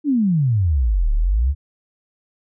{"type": "exponential two-way sweep", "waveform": "sine", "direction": "down then up", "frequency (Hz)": [308.5, 34.65, 75.4], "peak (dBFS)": -14, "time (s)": [0.04, 1.55], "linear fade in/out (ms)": 50, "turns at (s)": 1.12, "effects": []}